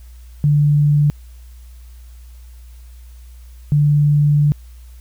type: tone pair in turn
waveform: sine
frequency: 146.83 / 146.83 Hz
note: D3 / D3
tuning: 0 / 0 cents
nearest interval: unison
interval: 0 cents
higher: neither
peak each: -10 dBFS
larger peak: neither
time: 0.44-1.1 / 3.72-4.52 s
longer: second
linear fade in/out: 0 ms
effects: added 60 Hz sine -36 dBFS peak until 5 s + white hiss -54 dBFS RMS until 5 s